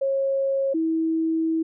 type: tone pair in turn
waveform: sine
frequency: 544 / 323.5 Hz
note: C#5 / E4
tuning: -33 / -32 cents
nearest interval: major sixth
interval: 899 cents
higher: first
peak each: -20 dBFS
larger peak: neither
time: 0.01-0.74 / 0.74-1.63 s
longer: second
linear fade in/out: 10 ms
effects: none